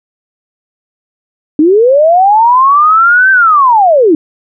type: linear two-way sweep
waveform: sine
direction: up then down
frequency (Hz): 290.2 to 1568 to 290.2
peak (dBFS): -3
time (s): 1.59-4.15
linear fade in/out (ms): 2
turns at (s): 3.31
effects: none